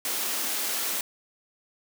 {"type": "high-pass noise", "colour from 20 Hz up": "white", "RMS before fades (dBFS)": -29, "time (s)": [0.05, 1.01], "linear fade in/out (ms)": 2, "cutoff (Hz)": 200, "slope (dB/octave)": 48, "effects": []}